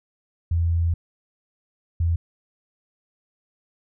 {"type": "tone bursts at uneven times", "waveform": "sine", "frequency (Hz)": 84.1, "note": "E2", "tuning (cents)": 35, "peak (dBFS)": -18, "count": 2, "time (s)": [[0.51, 0.94], [2, 2.16]], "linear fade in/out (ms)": 5, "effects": []}